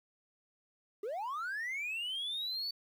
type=linear sweep; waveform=triangle; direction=up; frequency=382.5 to 4542 Hz; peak=-33 dBFS; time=1.03-2.71 s; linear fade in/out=5 ms; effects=tanh soft clip ceiling -30 dBFS + 11-bit